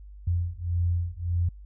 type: beating tone pair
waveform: sine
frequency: 86.1 / 87.8 Hz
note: F2 / F2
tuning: -24 / +10 cents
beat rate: 1.7 Hz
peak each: -27 dBFS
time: 0.27-1.49 s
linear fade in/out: 5 ms
effects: added 50 Hz sine -42 dBFS peak until 1.65 s